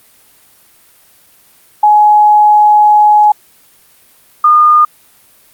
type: tone pair in turn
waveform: sine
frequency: 841 / 1217.4 Hz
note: G#5 / D#6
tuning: +22 / -38 cents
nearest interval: tritone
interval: 640 cents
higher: second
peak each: -3 dBFS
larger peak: neither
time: 1.83-3.32 / 4.44-4.85 s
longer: first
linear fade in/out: 5 ms
effects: white hiss -46 dBFS RMS until 5.53 s + Opus 32 kbps